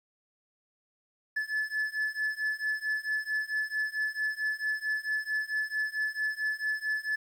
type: beating tone pair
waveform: triangle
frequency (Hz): 1726 / 1730.5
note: A6 / A6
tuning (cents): -34 / -29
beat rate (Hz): 4.5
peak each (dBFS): -31 / -30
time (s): 1.36-7.16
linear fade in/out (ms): 10
effects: 10-bit